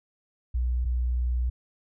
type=tone pair in turn; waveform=sine; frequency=61.2 / 61.2 Hz; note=B1 / B1; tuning=-15 / -15 cents; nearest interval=unison; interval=0 cents; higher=neither; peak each=-23 dBFS; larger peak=neither; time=0.54-0.85 / 0.85-1.5 s; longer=second; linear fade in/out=10 ms; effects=none